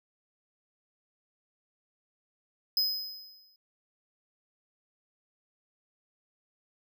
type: tone with exponential decay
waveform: square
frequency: 5050 Hz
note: D#8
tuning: 25 cents sharp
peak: -23 dBFS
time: 2.77-3.56 s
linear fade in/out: 2 ms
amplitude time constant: 170 ms
effects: none